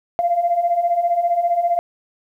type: beating tone pair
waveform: sine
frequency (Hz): 680 / 695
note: F5 / F5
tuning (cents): -46 / -9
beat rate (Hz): 15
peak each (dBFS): -21 / -16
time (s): 0.19-1.79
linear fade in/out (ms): 0
effects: tanh soft clip ceiling -8 dBFS + 9-bit